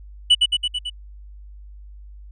triangle tone with echo, 2960 Hz, F#7, in tune, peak -8 dBFS, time 0.3-0.35 s, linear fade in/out 10 ms, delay 110 ms, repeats 5, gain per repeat -3 dB, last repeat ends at 0.9 s, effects added 50 Hz sine -38 dBFS peak until 2.31 s + resampled to 24000 Hz

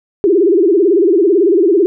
sine tone with vibrato, 368.2 Hz, F#4, 8 cents flat, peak -7 dBFS, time 0.24-1.86 s, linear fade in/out 0 ms, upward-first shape sine, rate 18 Hz, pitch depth 220 cents each way, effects none

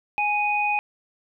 sine tone pair together, 830.6 / 2489 Hz, G#5 / D#7, 0 / 0 cents, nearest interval octave + perfect fifth, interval 1900 cents, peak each -23 dBFS, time 0.18-0.79 s, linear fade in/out 0 ms, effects none

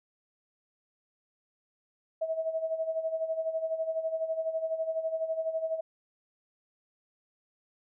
sine tone with tremolo, 645 Hz, E5, 38 cents flat, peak -26 dBFS, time 2.21-5.81 s, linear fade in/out 10 ms, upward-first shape sine, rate 12 Hz, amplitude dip 70%, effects none

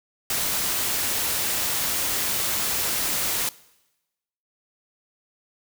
white noise, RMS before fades -25 dBFS, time 0.3-3.49 s, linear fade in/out 2 ms, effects noise-tail reverb RT60 1.0 s tail -21 dB re dry

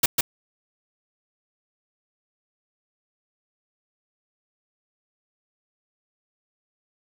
white noise with echo, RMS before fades -17 dBFS, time 0.03-0.06 s, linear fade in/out 5 ms, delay 150 ms, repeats 1, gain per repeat -3 dB, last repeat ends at 0.21 s, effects none

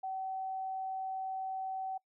sine tone, 762 Hz, G5, 49 cents flat, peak -35 dBFS, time 0.03-1.98 s, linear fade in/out 10 ms, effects noise-tail reverb RT60 0.1 s tail -24 dB re dry

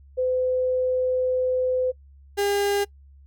sine / 35% pulse tone pair in turn, 509 / 404 Hz, C5 / G#4, -48 / -48 cents, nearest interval major third, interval 400 cents, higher first, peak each -20 / -19 dBFS, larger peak second, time 0.17-1.92 / 2.37-2.85 s, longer first, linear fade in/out 20 ms, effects noise-tail reverb RT60 0.1 s tail -23 dB re dry + added 69 Hz sine -47 dBFS peak until 3.26 s

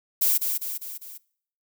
violet noise with echo, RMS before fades -21 dBFS, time 0.21-0.38 s, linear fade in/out 10 ms, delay 200 ms, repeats 4, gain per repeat -5 dB, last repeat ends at 1.18 s, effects noise-tail reverb RT60 0.6 s tail -22 dB re dry

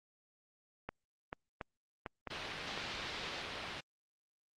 clicks, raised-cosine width 0.5 ms, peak -25 dBFS, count 6, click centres 0.89 / 1.329 / 1.612 / 2.062 / 2.273 / 2.776 s
white low-pass noise, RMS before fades -43 dBFS, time 2.3-3.81 s, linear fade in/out 10 ms, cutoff 4100 Hz, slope 24 dB/octave
effects Opus 48 kbps

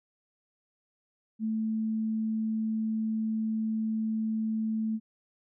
sine tone, 220 Hz, A3, in tune, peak -27 dBFS, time 1.39-5 s, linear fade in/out 50 ms, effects none

